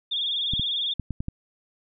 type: tone with vibrato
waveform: sine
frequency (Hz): 3444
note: A7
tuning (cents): -38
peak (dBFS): -24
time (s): 0.11-0.94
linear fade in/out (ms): 10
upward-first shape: sine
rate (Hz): 20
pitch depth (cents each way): 100
type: clicks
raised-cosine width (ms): 5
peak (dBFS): -17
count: 6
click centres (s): 0.536 / 0.596 / 0.997 / 1.107 / 1.205 / 1.284
effects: none